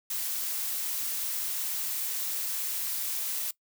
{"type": "noise", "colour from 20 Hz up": "blue", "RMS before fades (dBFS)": -32, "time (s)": [0.1, 3.51], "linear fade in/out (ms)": 5, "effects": ["noise-tail reverb RT60 0.1 s tail -20 dB re dry"]}